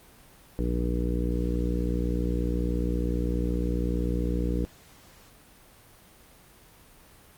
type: harmonic tone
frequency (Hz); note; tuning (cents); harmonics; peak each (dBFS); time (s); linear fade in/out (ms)
60; B1; -49; 1 / 2 / 3 / 4 / 5 / 6 / 7 / 8; -27 / -35 / -32 / -37 / -33 / -39 / -38 / -37; 0.59-4.65; 0
effects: pink hiss -54 dBFS RMS until 7.37 s + Opus 32 kbps